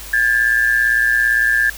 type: tone pair together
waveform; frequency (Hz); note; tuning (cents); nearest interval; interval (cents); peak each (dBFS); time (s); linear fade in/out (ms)
sine; 1618 / 1735.7; G#6 / A6; -46 / -24; minor second; 122; -15; 0.13-1.7; 5
effects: added 50 Hz sine -35 dBFS peak until 1.77 s + white hiss -34 dBFS RMS until 1.77 s